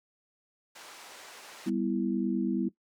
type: band-pass noise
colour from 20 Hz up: pink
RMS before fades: -49 dBFS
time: 0.75-1.7 s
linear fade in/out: 10 ms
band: 600 to 9000 Hz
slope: 12 dB/octave
type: chord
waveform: sine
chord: E minor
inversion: first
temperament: just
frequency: 197.78 / 247.2 / 329.6 Hz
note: G3 / B3 / E4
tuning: +16 / +2 / 0 cents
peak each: -31 dBFS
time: 1.66-2.69 s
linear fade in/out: 10 ms
effects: noise-tail reverb RT60 0.1 s tail -17 dB re dry